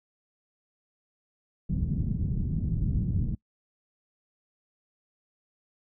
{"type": "low-pass noise", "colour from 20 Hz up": "white", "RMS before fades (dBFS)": -28, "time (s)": [1.69, 3.35], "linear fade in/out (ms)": 5, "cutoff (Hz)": 180, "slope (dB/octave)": 24, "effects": ["noise-tail reverb RT60 0.1 s tail -23 dB re dry"]}